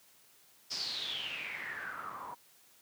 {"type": "noise with low-pass filter sweep", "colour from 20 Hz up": "white", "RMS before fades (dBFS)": -40, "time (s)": [0.7, 2.35], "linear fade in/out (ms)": 20, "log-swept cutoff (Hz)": [5300, 920], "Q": 9.5, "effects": ["white hiss -63 dBFS RMS until 2.81 s", "high-pass 100 Hz 12 dB/octave"]}